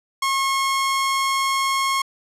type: tone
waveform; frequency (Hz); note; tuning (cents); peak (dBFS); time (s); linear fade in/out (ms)
sawtooth; 1084; C#6; -39; -15; 0.22-2.02; 5
effects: low-pass 11000 Hz 12 dB/octave